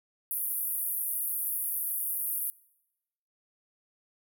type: band-pass noise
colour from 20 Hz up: white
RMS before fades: -32 dBFS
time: 0.31-2.5 s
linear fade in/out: 0 ms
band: 10000 to 16000 Hz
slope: 96 dB/octave
effects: noise-tail reverb RT60 0.9 s tail -23 dB re dry